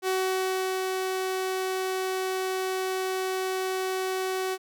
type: tone with ADSR envelope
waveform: sawtooth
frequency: 375.9 Hz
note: F#4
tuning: 27 cents sharp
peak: -20 dBFS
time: 0.02-4.58 s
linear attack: 56 ms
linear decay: 720 ms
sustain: -3 dB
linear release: 49 ms
effects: none